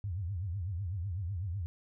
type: tone with vibrato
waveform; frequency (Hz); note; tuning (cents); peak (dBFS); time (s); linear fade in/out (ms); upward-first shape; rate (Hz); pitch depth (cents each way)
sine; 92.4; F#2; -2; -33; 0.04-1.66; 0; triangle; 8; 260
effects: none